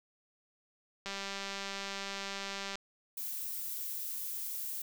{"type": "click train", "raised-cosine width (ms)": 0.2, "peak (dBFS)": -22, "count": 335, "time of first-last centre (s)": [1.06, 2.755], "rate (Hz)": 197}
{"type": "noise", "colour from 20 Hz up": "violet", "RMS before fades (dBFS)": -39, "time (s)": [3.17, 4.82], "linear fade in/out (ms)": 5}
{"effects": []}